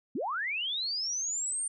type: linear sweep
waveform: sine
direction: up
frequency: 191.5 to 9000 Hz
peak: -30 dBFS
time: 0.15-1.68 s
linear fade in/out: 5 ms
effects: none